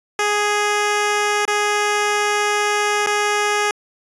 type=tone with dropouts; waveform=10% pulse; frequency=415.3 Hz; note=G#4; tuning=in tune; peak=-8 dBFS; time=0.19-3.71 s; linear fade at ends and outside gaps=2 ms; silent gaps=1.453-1.478 / 3.063-3.07 s; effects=resampled to 22050 Hz